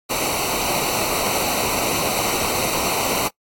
pink noise with comb filter, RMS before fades -22 dBFS, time 0.09-3.29 s, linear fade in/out 20 ms, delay 0.59 ms, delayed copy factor -0.8, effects noise-tail reverb RT60 0.1 s tail -22 dB re dry + AAC 64 kbps

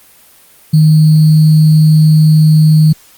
sine tone with sample-and-hold, 155.56 Hz, D#3, in tune, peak -3 dBFS, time 0.73-2.93 s, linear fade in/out 10 ms, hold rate 4410 Hz, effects white hiss -43 dBFS RMS until 3.17 s + Opus 32 kbps

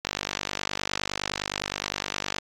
click train, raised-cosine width 0.2 ms, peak -9 dBFS, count 117, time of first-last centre 0.05-2.384 s, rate 49.7 Hz, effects AAC 48 kbps

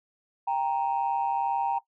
sine tone pair together, 790.3 / 932.3 Hz, G5 / A#5, +14 / 0 cents, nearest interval minor third, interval 286 cents, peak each -26 dBFS, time 0.47-1.79 s, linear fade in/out 10 ms, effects noise-tail reverb RT60 0.1 s tail -18 dB re dry + tanh soft clip ceiling -19 dBFS

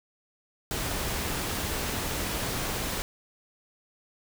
pink noise, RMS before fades -31 dBFS, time 0.71-3.02 s, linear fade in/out 0 ms, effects none

